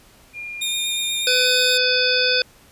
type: tone with pitch glide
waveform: sine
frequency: 2410 to 2388 Hz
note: D7 to D7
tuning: +44 to +28 cents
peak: -29 dBFS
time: 0.33-1.49 s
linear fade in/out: 50 ms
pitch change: -16 cents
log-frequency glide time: 0.8-1.33 s
type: tone with vibrato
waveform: sawtooth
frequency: 3666 Hz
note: A#7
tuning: 30 cents flat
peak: -19 dBFS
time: 0.61-1.78 s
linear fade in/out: 10 ms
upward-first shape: sine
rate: 8.3 Hz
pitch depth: 14 cents each way
type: harmonic tone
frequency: 503 Hz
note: B4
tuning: 32 cents sharp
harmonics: 1 / 3 / 5 / 7 / 9 / 10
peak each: -23 / -23 / -23 / -23 / -23 / -23 dBFS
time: 1.27-2.42 s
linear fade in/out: 2 ms
effects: pink hiss -51 dBFS RMS until 2.71 s + resampled to 32000 Hz